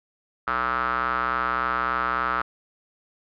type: tone with band-pass filter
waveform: square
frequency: 61.74 Hz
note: B1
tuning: in tune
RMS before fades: -25 dBFS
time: 0.47-2.42 s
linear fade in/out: 5 ms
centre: 1300 Hz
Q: 6.2
effects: resampled to 11025 Hz